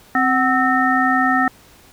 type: harmonic tone with a mistuned harmonic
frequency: 261.6 Hz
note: C4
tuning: in tune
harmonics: 1 / 3 / 5 / 7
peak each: -19 / -19 / -19 / -19 dBFS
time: 0.15-1.48 s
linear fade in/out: 2 ms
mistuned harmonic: 3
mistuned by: -81 cents
effects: pink hiss -48 dBFS RMS until 1.92 s